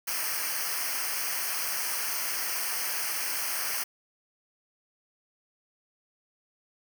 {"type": "noise with comb filter", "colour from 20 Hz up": "white", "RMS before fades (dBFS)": -31, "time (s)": [0.07, 3.84], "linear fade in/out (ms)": 10, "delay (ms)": 0.27, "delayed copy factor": -0.95, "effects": []}